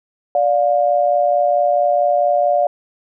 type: tone pair together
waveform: sine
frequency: 584.5 / 709 Hz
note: D5 / F5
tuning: -8 / +26 cents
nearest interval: minor third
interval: 334 cents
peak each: -15 dBFS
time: 0.35-2.67 s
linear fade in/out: 2 ms
effects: none